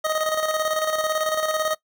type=tone with tremolo; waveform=25% pulse; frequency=625 Hz; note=D#5; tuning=8 cents sharp; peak=-16 dBFS; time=0.04-1.75 s; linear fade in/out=10 ms; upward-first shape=square; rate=18 Hz; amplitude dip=50%; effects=noise-tail reverb RT60 0.1 s tail -19 dB re dry